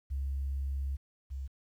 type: tone pair in turn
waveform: sine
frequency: 68.4 / 67.38 Hz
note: C#2 / C#2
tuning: -23 / -49 cents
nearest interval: unison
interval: 26 cents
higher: first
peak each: -30 / -35 dBFS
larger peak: first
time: 0.1-0.97 / 1.3-1.48 s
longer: first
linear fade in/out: 20 ms
effects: tanh soft clip ceiling -27 dBFS + 11-bit